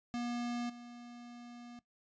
square tone with level steps, 240 Hz, B3, 49 cents flat, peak -36 / -49 dBFS, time 0.14-1.79 s, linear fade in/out 0 ms, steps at 0.69 s, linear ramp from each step 10 ms, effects noise-tail reverb RT60 0.1 s tail -17 dB re dry + resampled to 16000 Hz

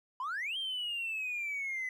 triangle exponential two-way sweep, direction up then down, 975 to 3207 to 2007 Hz, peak -31 dBFS, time 0.2-1.89 s, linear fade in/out 2 ms, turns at 0.57 s, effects tanh soft clip ceiling -30 dBFS

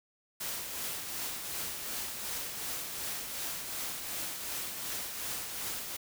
white noise with tremolo, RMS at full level -36 dBFS, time 0.4-5.97 s, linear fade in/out 10 ms, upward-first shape triangle, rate 2.7 Hz, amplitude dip 45%, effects none

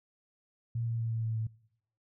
sine tone with pitch steps, 116.54 / 115.4 / 114.27 / 113.16 / 112.05 / 110.96 Hz, A#2 / A#2 / A#2 / A2 / A2 / A2, 0 / -17 / -34 / +49 / +32 / +15 cents, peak -30 dBFS, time 0.75-1.47 s, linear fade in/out 5 ms, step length 120 ms, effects noise-tail reverb RT60 0.8 s tail -24 dB re dry

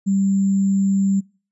sine tone with sample-and-hold, 195.3 Hz, G3, 6 cents flat, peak -15 dBFS, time 0.06-1.21 s, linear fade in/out 20 ms, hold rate 7350 Hz, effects noise-tail reverb RT60 0.4 s tail -25 dB re dry + resampled to 24000 Hz

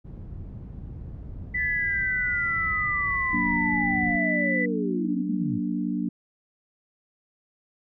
white low-pass noise, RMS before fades -38 dBFS, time 0.04-4.17 s, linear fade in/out 20 ms, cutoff 110 Hz, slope 12 dB/octave
sine tone, 1987 Hz, B6, 10 cents sharp, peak -24 dBFS, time 1.54-4.66 s, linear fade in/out 10 ms
sine linear sweep, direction down, 1760 to 94.1 Hz, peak -29 dBFS, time 1.56-5.6 s, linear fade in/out 50 ms
sine chord, Gb augmented, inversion none, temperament equal with one note detuned, 185 / 236.2 / 293.7 Hz, Gb3 / Bb3 / D4, 0 / +23 / 0 cents, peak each -29 dBFS, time 3.33-6.09 s, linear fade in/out 5 ms
effects none

